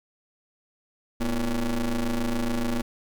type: ring-modulated tone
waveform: 40% pulse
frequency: 113.4 Hz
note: A#2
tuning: 47 cents flat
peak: -20 dBFS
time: 1.2-2.82 s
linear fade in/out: 10 ms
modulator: 127 Hz
effects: 10-bit